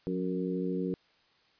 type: harmonic tone with a mistuned harmonic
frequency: 92.5 Hz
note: F#2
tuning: in tune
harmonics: 2 / 3 / 4 / 5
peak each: -33 / -35 / -36 / -37 dBFS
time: 0.07-0.94 s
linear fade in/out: 0 ms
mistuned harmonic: 2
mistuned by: -49 cents
effects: white hiss -66 dBFS RMS until 1.59 s + resampled to 11025 Hz